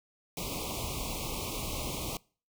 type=band-stop noise; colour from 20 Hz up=pink; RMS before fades=-36 dBFS; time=0.37-2.17 s; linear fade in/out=2 ms; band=1200 to 2200 Hz; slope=96 dB/octave; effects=noise-tail reverb RT60 0.4 s tail -24 dB re dry